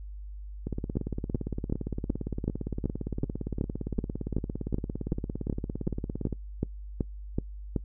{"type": "two click trains", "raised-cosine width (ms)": 3, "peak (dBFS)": [-19, -14], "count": [100, 19], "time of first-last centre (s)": [[0.67, 6.327], [0.97, 7.762]], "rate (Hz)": [17.5, 2.65], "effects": ["noise-tail reverb RT60 0.1 s tail -23 dB re dry", "added 50 Hz sine -38 dBFS peak until 7.84 s"]}